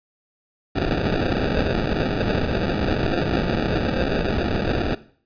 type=noise with sample-and-hold; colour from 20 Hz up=white; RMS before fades=-22 dBFS; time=0.75-4.95 s; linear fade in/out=10 ms; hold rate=1050 Hz; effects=noise-tail reverb RT60 0.5 s tail -17 dB re dry + resampled to 11025 Hz